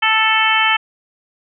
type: harmonic tone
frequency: 440 Hz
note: A4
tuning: in tune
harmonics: 2 / 3 / 4 / 5 / 6 / 7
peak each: -19 / -19 / -19 / -19 / -19 / -19 dBFS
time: 0.02-0.77 s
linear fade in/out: 10 ms
effects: none